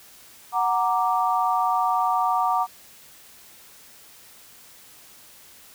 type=chord; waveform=sine; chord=Gb augmented; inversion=none; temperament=equal; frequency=740 / 932.3 / 1174.7 Hz; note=Gb5 / Bb5 / D6; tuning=0 / 0 / 0 cents; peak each=-23 / -24 / -24 dBFS; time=0.52-2.67 s; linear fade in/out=50 ms; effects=white hiss -49 dBFS RMS until 5.74 s